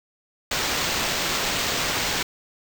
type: noise with sample-and-hold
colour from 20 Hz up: violet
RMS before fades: -25 dBFS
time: 0.51-2.23 s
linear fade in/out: 5 ms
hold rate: 11025 Hz
effects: none